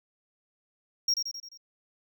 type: tone with echo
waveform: triangle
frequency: 5588 Hz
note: F8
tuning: in tune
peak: -21 dBFS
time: 1.08-1.14 s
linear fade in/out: 5 ms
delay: 87 ms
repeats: 5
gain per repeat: -5 dB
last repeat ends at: 1.575 s
effects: none